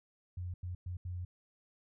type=tone bursts at uneven times; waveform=sine; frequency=89.4 Hz; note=F2; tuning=41 cents sharp; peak=-37 dBFS; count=4; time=0.37-0.54 / 0.63-0.75 / 0.86-0.97 / 1.05-1.25 s; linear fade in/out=5 ms; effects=none